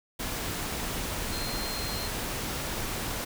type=tone in noise; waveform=sine; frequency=4186 Hz; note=C8; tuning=in tune; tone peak=-37 dBFS; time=1.32-2.08 s; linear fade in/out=10 ms; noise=pink; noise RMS=-33 dBFS; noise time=0.19-3.25 s; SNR=-7 dB; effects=none